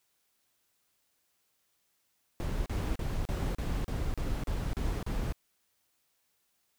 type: noise bursts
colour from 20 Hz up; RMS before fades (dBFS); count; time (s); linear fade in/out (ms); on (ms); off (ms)
brown; -32; 10; 2.4-5.324; 0; 260; 36
effects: white hiss -75 dBFS RMS until 6.78 s